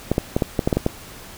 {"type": "clicks", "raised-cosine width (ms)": 2, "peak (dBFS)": -4, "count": 9, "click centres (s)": [0.116, 0.181, 0.365, 0.422, 0.592, 0.675, 0.728, 0.77, 0.864], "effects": ["pink hiss -40 dBFS RMS until 1.37 s"]}